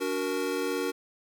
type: chord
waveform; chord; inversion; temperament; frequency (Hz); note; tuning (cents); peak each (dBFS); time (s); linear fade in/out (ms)
square; D augmented; none; equal with one note detuned; 287.8 / 370 / 466.2; D4 / F#4 / A#4; -35 / 0 / 0; -34 / -33 / -32; 0-0.92; 20
effects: none